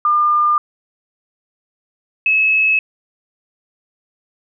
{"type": "tone pair in turn", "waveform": "sine", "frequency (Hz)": [1203, 2585], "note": ["D6", "E7"], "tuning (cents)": [41, -34], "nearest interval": "octave + minor second", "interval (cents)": 1325, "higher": "second", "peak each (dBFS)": -11, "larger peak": "neither", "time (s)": [[0.05, 0.58], [2.26, 2.79]], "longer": "neither", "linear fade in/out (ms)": 2, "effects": []}